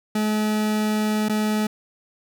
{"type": "tone with dropouts", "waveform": "40% pulse", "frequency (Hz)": 213.6, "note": "G#3", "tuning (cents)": 49, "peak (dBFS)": -19, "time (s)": [0.15, 1.67], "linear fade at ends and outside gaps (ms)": 5, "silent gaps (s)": [1.286, 1.294], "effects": []}